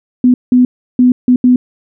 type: tone bursts at uneven times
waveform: sine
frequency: 249.6 Hz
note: B3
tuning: 19 cents sharp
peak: -4 dBFS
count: 5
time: 0.24-0.34 / 0.52-0.65 / 0.99-1.12 / 1.28-1.36 / 1.44-1.56 s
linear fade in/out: 2 ms
effects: none